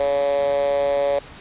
10% pulse tone with high-pass filter, 141.2 Hz, C#3, 32 cents sharp, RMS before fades -20 dBFS, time 0-1.19 s, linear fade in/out 2 ms, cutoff 540 Hz, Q 8.8, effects pink hiss -41 dBFS RMS until 1.4 s + resampled to 8000 Hz

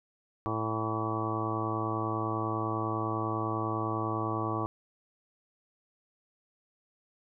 harmonic tone with a mistuned harmonic, 110 Hz, A2, in tune, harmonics 1 / 2 / 3 / 4 / 5 / 6 / 7 / 8 / 9 / 10, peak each -35 / -42 / -35 / -40 / -43 / -42 / -40 / -43 / -40 / -35 dBFS, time 0.46-4.66 s, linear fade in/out 0 ms, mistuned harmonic 10, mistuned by +58 cents, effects none

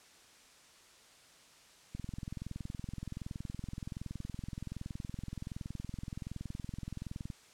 click train, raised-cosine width 5 ms, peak -28 dBFS, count 115, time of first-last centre 1.95-7.302 s, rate 21.3 Hz, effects white hiss -60 dBFS RMS until 7.53 s + low-pass 8000 Hz 12 dB/octave

